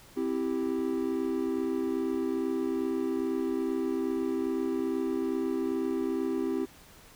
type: chord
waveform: triangle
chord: C major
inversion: none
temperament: equal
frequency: 261.6 / 329.6 / 392 Hz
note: C4 / E4 / G4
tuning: 0 / 0 / 0 cents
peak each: -30 dBFS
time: 0.16-6.66 s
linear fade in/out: 20 ms
effects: pink hiss -54 dBFS RMS until 7.15 s